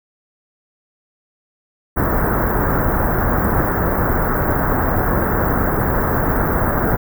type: band-stop noise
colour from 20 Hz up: pink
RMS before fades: -17 dBFS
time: 1.96-6.97 s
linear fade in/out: 20 ms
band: 1700 to 15000 Hz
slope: 48 dB/octave
effects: none